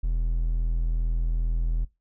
triangle tone, 41.2 Hz, E1, in tune, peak -20 dBFS, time 0.03-1.85 s, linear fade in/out 10 ms, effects noise-tail reverb RT60 0.2 s tail -19 dB re dry

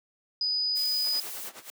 sine tone, 4974 Hz, D#8, 1 cent flat, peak -25 dBFS, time 0.41-1.2 s, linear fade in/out 2 ms
blue noise, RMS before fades -38 dBFS, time 0.75-1.5 s, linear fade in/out 20 ms
pink noise with tremolo, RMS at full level -41 dBFS, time 1.03-1.64 s, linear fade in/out 50 ms, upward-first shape sine, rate 9.5 Hz, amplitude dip 80%
white noise with exponential growth, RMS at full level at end -39 dBFS, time 1.52-1.7 s, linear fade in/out 0 ms, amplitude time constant 39 ms
effects high-pass 400 Hz 12 dB/octave

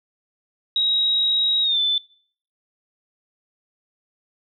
sine tone with pitch glide, 3814 to 3518 Hz, A#7 to A7, +39 to -1 cents, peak -17 dBFS, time 0.76-1.98 s, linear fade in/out 2 ms, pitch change -140 cents, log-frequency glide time 1.62-1.79 s, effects noise-tail reverb RT60 0.6 s tail -25 dB re dry

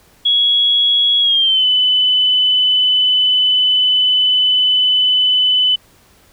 sine tone with pitch glide, 3338 to 3008 Hz, G#7 to F#7, +8 to +28 cents, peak -10 dBFS, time 0.25-5.76 s, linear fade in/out 10 ms, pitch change -180 cents, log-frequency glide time 1.2-1.66 s, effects pink hiss -50 dBFS RMS until 6.32 s

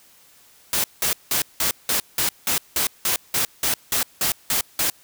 white noise bursts, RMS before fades -21 dBFS, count 15, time 0.73-4.9 s, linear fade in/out 2 ms, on 110 ms, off 180 ms, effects white hiss -53 dBFS RMS until 5.03 s

